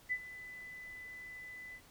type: tone with ADSR envelope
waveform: sine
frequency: 2000 Hz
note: B6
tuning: 21 cents sharp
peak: -30 dBFS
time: 0.09-1.81 s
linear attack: 29 ms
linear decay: 60 ms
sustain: -16 dB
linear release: 64 ms
effects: pink hiss -61 dBFS RMS until 1.9 s